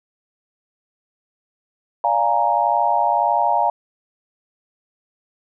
sine chord, Bb dominant seventh, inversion first, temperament equal, 587.3 / 698.5 / 830.6 / 932.3 Hz, D5 / F5 / Ab5 / Bb5, 0 / 0 / 0 / 0 cents, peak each -25 / -20 / -20 / -19 dBFS, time 2.04-3.7 s, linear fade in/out 2 ms, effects none

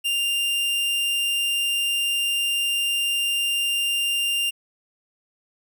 45% pulse tone, 2794 Hz, F7, in tune, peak -21 dBFS, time 0.04-4.51 s, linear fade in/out 20 ms, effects none

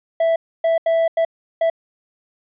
triangle tone bursts at uneven times, 659.3 Hz, E5, in tune, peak -12 dBFS, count 5, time 0.2-0.36 / 0.64-0.78 / 0.86-1.08 / 1.17-1.25 / 1.61-1.7 s, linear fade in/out 5 ms, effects resampled to 8000 Hz

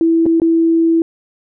sine tone with dropouts, 329.6 Hz, E4, in tune, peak -9 dBFS, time 0.01-1.02 s, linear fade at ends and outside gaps 1 ms, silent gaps 0.257-0.263 / 0.4-0.418 s, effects none

